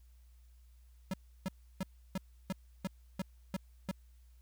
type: tone bursts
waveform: square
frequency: 188.9 Hz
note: F#3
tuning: 36 cents sharp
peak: -34 dBFS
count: 9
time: 1.11-3.913 s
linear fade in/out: 2 ms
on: 27 ms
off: 320 ms
effects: added 60 Hz sine -57 dBFS peak until 4.41 s + white hiss -75 dBFS RMS until 4.41 s